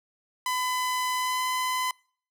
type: tone with pitch glide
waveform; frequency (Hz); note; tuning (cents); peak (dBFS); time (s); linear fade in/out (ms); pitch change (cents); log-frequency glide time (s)
sawtooth; 1007 to 1014.6; B5 to B5; +33 to +46; -22; 0.46-1.91; 2; +13; 1.16-1.42
effects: noise-tail reverb RT60 0.5 s tail -26 dB re dry